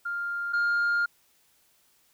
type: tone pair in turn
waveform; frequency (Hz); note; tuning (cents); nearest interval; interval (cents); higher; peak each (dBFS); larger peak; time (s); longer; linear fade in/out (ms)
sine; 1400 / 1408.1; F6 / F6; +4 / +14; unison; 10; second; -28 / -20; second; 0.05-0.53 / 0.53-1.06; second; 10
effects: tanh soft clip ceiling -21 dBFS + white hiss -65 dBFS RMS until 2.13 s